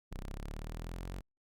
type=linear sweep; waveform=sawtooth; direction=up; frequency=30.69 to 46.85 Hz; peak=-36 dBFS; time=0.11-1.21 s; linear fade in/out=10 ms; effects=Opus 48 kbps